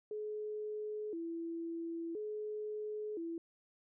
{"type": "tone with vibrato", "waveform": "sine", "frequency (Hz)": 376.2, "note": "F#4", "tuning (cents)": 29, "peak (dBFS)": -38, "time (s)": [0.11, 3.38], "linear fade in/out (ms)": 2, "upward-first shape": "square", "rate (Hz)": 0.49, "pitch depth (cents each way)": 210, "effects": []}